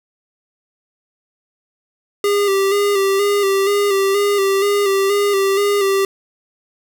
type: tone with vibrato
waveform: square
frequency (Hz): 398.8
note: G4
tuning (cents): +30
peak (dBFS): -14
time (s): 2.24-6.05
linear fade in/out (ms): 2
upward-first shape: square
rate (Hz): 2.1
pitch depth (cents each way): 35
effects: none